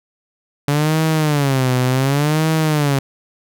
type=tone with vibrato; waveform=sawtooth; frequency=141.9 Hz; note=C#3; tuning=41 cents sharp; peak=-10 dBFS; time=0.68-2.99 s; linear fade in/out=2 ms; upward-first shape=sine; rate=0.68 Hz; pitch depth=200 cents each way; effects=none